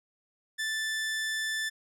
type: tone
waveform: sawtooth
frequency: 1760 Hz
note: A6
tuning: in tune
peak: -26 dBFS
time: 0.58-1.7 s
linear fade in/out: 20 ms
effects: low-pass 11000 Hz 12 dB/octave